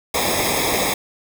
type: noise with comb filter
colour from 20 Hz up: pink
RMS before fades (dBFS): -20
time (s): 0.14-0.94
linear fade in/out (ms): 5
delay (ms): 0.68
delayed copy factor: -0.85
effects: none